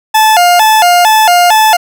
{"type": "tone with vibrato", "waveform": "40% pulse", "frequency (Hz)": 784, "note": "G5", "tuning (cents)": 0, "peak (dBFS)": -3, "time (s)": [0.14, 1.77], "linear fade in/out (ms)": 10, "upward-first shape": "square", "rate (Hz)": 2.2, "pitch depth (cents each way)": 180, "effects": []}